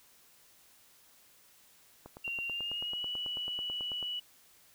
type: click train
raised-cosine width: 1 ms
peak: -32 dBFS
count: 19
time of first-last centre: 2.06-4.027 s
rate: 9.15 Hz
type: tone with pitch glide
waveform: sine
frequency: 2764 to 2945 Hz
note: F7 to F#7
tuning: -19 to -9 cents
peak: -34 dBFS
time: 2.24-4.2 s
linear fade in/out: 10 ms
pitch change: +110 cents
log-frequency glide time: 2.46-3.05 s
effects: white hiss -62 dBFS RMS until 4.74 s